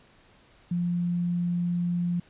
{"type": "tone", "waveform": "sine", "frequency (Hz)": 174.61, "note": "F3", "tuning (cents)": 0, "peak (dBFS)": -24, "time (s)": [0.71, 2.2], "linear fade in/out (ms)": 5, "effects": ["pink hiss -58 dBFS RMS until 2.29 s", "resampled to 8000 Hz"]}